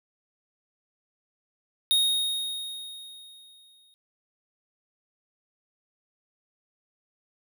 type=tone with exponential decay; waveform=square; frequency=3729 Hz; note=A#7; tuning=in tune; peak=-19 dBFS; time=1.91-3.94 s; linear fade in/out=0 ms; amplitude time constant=440 ms; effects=none